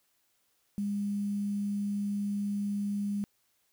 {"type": "tone with quantisation", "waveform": "sine", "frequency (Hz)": 203.1, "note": "G#3", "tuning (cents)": -38, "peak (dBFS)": -29, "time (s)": [0.78, 3.24], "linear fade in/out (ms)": 0, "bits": 9, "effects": ["white hiss -73 dBFS RMS until 3.72 s"]}